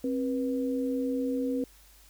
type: tone pair together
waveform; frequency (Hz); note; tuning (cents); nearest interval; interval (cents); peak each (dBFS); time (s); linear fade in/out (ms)
sine; 265.4 / 487; C4 / B4; +25 / -24; major seventh; 1051; -28 / -32; 0.04-1.64; 2
effects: added 50 Hz sine -57 dBFS peak until 2.09 s + white hiss -58 dBFS RMS until 2.09 s